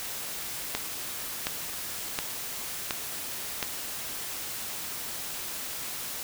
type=click train; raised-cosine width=0.2 ms; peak=-10 dBFS; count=5; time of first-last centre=0.75-3.628 s; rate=1.39 Hz; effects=white hiss -36 dBFS RMS until 6.23 s